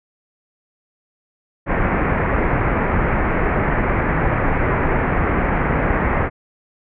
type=low-pass noise; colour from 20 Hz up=pink; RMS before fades=-18 dBFS; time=1.66-6.3 s; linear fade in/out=50 ms; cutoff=2200 Hz; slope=48 dB/octave; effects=none